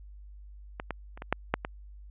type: clicks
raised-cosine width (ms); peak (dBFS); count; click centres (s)
0.5; -19 / -17 / -30 / -23 / -9 / -9 / -17; 7; 0.799 / 0.907 / 1.175 / 1.221 / 1.326 / 1.54 / 1.649
effects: added 50 Hz sine -45 dBFS peak until 2.1 s + resampled to 8000 Hz